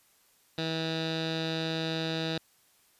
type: tone with low-pass filter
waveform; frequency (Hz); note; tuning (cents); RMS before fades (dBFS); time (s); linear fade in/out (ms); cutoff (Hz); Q
15% pulse; 161.6; E3; -34; -32; 0.58-2.38; 2; 4000; 5.3
effects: white hiss -65 dBFS RMS until 2.99 s + resampled to 32000 Hz